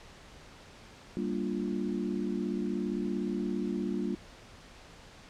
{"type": "chord", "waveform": "sine", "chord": "G minor seventh", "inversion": "none", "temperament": "equal", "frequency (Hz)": [196, 233.1, 293.7, 349.2], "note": ["G3", "Bb3", "D4", "F4"], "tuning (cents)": [0, 0, 0, 0], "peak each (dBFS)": [-34, -35, -37, -36], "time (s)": [1.17, 4.15], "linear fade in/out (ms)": 0, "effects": ["pink hiss -52 dBFS RMS until 5.29 s", "low-pass 6000 Hz 12 dB/octave"]}